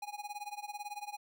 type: tone with tremolo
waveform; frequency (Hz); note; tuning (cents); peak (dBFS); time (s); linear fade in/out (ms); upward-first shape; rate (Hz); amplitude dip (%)
square; 825; G#5; -12; -38; 0.02-1.17; 5; sine; 18; 90
effects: none